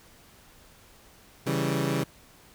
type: chord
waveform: 20% pulse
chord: C# diminished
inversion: none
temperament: equal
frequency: 138.59 / 164.81 / 196 Hz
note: C#3 / E3 / G3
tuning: 0 / 0 / 0 cents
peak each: -23 / -25 / -27 dBFS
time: 1.46-2.04 s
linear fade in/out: 10 ms
effects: pink hiss -55 dBFS RMS until 2.54 s

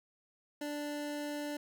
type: tone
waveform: 25% pulse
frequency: 293.7 Hz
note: D4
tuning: in tune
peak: -33 dBFS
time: 0.61-1.57 s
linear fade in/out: 5 ms
effects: none

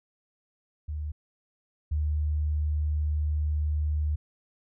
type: tone pair in turn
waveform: sine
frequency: 75.5 / 75.5 Hz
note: D2 / D2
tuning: +48 / +48 cents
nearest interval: unison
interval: 0 cents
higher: neither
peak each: -30 / -24 dBFS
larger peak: second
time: 0.88-1.12 / 1.91-4.16 s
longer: second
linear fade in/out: 10 ms
effects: none

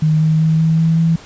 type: tone with pitch steps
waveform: sine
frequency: 155.56 / 157.28 / 159.01 / 160.77 / 162.54 / 164.33 Hz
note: D#3 / D#3 / D#3 / E3 / E3 / E3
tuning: 0 / +19 / +38 / -43 / -24 / -5 cents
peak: -10 dBFS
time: 0.02-1.16 s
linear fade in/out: 5 ms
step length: 190 ms
effects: pink hiss -39 dBFS RMS until 1.25 s + resampled to 16000 Hz

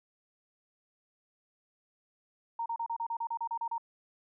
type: tone bursts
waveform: sine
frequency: 925 Hz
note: A#5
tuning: 14 cents flat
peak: -31 dBFS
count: 12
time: 2.59-3.781 s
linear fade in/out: 5 ms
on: 69 ms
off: 33 ms
effects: none

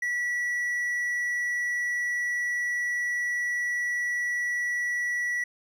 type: tone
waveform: triangle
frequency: 1945 Hz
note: B6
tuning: 27 cents flat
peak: -24 dBFS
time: 0.02-5.44 s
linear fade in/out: 5 ms
effects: none

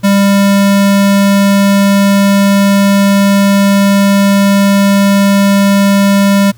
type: tone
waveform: square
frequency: 198.8 Hz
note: G3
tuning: 25 cents sharp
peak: -6 dBFS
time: 0.03-6.52 s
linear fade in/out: 20 ms
effects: added 117 Hz sine -35 dBFS peak until 6.57 s + pink hiss -47 dBFS RMS until 6.57 s

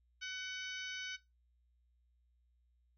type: harmonic tone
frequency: 751 Hz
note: F#5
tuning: 26 cents sharp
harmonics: 2 / 3 / 4 / 5 / 6 / 7 / 8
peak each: -45 / -48 / -46 / -51 / -54 / -55 / -52 dBFS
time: 0.21-1.17 s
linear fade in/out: 20 ms
effects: noise-tail reverb RT60 0.2 s tail -17 dB re dry + added 60 Hz sine -70 dBFS peak until 2.97 s

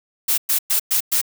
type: noise bursts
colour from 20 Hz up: blue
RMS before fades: -18 dBFS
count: 5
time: 0.28-1.215 s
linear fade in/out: 10 ms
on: 99 ms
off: 110 ms
effects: none

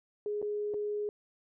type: tone with dropouts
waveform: sine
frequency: 416.4 Hz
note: G#4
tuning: 5 cents sharp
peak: -31 dBFS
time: 0.26-1.09 s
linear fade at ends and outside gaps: 1 ms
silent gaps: 0.417-0.426 / 0.738-0.742 s
effects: none

